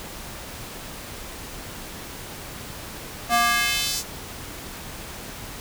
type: tone with high-pass filter sweep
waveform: square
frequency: 235.8 Hz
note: A#3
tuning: 20 cents sharp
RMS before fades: -22 dBFS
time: 3.29-4.04 s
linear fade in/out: 50 ms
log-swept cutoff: 700 to 6300 Hz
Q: 1.5
effects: pink hiss -37 dBFS RMS until 5.6 s